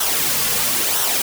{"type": "noise with flanger", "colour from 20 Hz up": "white", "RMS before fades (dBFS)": -19, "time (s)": [0, 1.22], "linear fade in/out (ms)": 5, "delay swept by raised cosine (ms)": [0.42, 3.22], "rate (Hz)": 1, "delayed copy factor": -0.55, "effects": []}